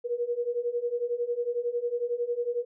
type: beating tone pair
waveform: sine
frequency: 473.3 / 484.3 Hz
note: A#4 / B4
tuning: +26 / -34 cents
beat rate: 11 Hz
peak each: -31 / -29 dBFS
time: 0.04-2.65 s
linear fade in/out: 20 ms
effects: none